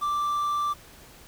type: tone with quantisation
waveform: triangle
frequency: 1174.7 Hz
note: D6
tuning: in tune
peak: -22 dBFS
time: 0.01-0.74 s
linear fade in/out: 20 ms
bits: 8
effects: pink hiss -50 dBFS RMS until 1.27 s